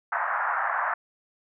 white band-pass noise, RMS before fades -27 dBFS, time 0.12-0.94 s, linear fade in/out 5 ms, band 680 to 1700 Hz, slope 48 dB/octave, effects none

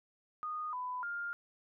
sine tone with pitch steps, 1233 / 999 / 1405 Hz, D#6 / B5 / F6, -16 / +20 / +10 cents, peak -36 dBFS, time 0.43-1.33 s, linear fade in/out 0 ms, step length 300 ms, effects none

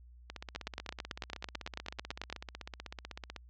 two click trains, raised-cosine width 0.2 ms, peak -24 / -19 dBFS, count 50 / 17, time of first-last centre 0.3-3.362 / 0.56-2.326 s, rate 16 / 9.06 Hz, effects added 60 Hz sine -53 dBFS peak until 3.49 s + low-pass 5000 Hz 12 dB/octave

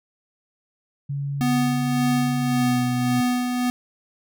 sine tone with pitch glide, 140.8 to 126.9 Hz, C#3 to B2, +27 to +47 cents, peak -24 dBFS, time 1.09-3.21 s, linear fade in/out 10 ms, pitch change -180 cents, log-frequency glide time 2.4-2.77 s
square tone with tremolo, 247.6 Hz, B3, 5 cents sharp, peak -19 dBFS, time 1.41-3.7 s, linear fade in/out 0 ms, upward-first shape sine, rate 1.8 Hz, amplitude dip 40%
effects none

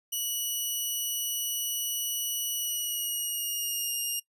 5% pulse tone with pitch glide, 2940 to 2827 Hz, F#7 to F7, -12 to +20 cents, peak -21 dBFS, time 0.12-4.2 s, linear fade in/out 10 ms, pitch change -68 cents, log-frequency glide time 2.55-3.95 s, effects noise-tail reverb RT60 0.1 s tail -20 dB re dry + resampled to 32000 Hz

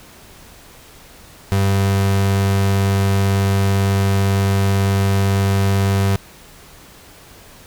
35% pulse tone, 98 Hz, G2, in tune, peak -12 dBFS, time 1.52-6.16 s, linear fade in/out 0 ms, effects pink hiss -43 dBFS RMS until 7.66 s

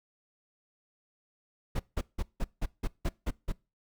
brown noise bursts, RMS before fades -29 dBFS, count 9, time 1.75-3.524 s, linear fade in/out 10 ms, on 46 ms, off 170 ms, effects noise-tail reverb RT60 0.3 s tail -24 dB re dry

